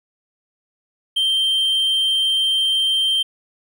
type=tone; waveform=triangle; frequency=3143 Hz; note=G7; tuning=4 cents sharp; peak=-14 dBFS; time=1.16-3.23 s; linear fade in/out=10 ms; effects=none